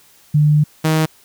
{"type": "tone pair in turn", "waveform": ["sine", "sawtooth"], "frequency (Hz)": [149.8, 157.68], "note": ["D3", "D#3"], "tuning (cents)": [35, 23], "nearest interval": "minor second", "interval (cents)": 88, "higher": "second", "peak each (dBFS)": -9, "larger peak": "neither", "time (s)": [[0.34, 0.64], [0.84, 1.06]], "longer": "first", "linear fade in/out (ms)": 10, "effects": ["white hiss -50 dBFS RMS until 1.24 s"]}